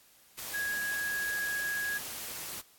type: tone in noise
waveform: sine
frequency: 1657 Hz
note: G#6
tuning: 4 cents flat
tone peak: -31 dBFS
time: 0.53-1.99 s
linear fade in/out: 20 ms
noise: white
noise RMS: -40 dBFS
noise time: 0.37-2.62 s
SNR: +6 dB
effects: white hiss -61 dBFS RMS until 2.78 s + AAC 64 kbps